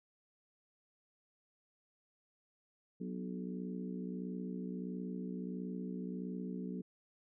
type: harmonic tone with a mistuned harmonic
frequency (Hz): 61.5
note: B1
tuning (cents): -7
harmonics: 3 / 4 / 5 / 6 / 7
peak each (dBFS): -41 / -44 / -49 / -52 / -50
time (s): 3-6.82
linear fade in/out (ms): 10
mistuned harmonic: 5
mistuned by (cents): -37
effects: none